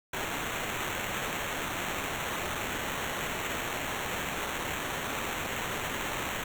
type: noise with sample-and-hold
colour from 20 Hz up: violet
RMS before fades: -34 dBFS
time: 0.13-6.44 s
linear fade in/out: 5 ms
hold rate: 4900 Hz
effects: none